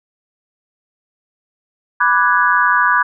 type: chord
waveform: sine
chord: G# half-diminished seventh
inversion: first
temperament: equal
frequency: 987.8 / 1174.7 / 1480 / 1661.2 Hz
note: B5 / D6 / F#6 / G#6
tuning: 0 / 0 / 0 / 0 cents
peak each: -16 dBFS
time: 2-3.03 s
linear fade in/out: 10 ms
effects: none